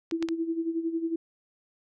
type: clicks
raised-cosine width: 0.2 ms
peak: -17 dBFS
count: 3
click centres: 0.112 / 0.226 / 0.287 s
type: tone with tremolo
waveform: sine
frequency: 329.6 Hz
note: E4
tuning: in tune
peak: -24 dBFS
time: 0.12-1.16 s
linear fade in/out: 5 ms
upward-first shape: sine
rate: 11 Hz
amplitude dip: 70%
effects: none